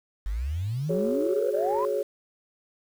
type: exponential sweep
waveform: sine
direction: up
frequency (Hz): 46.27 to 1062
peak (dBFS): -26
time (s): 0.26-1.85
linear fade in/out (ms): 0
type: chord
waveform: sine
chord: F# suspended second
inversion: none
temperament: equal with one note detuned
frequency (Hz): 370 / 420.1 / 554.4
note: F#4 / G#4 / C#5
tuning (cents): 0 / +20 / 0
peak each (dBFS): -31 / -27 / -27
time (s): 0.89-2.03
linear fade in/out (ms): 10
effects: tanh soft clip ceiling -15 dBFS + 8-bit